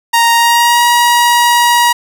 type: tone with pitch glide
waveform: sawtooth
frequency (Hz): 932.3 to 955.7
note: A#5 to A#5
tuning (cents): 0 to +43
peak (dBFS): -3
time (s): 0.13-1.93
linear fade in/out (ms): 10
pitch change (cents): +43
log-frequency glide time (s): 0.34-0.84
effects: none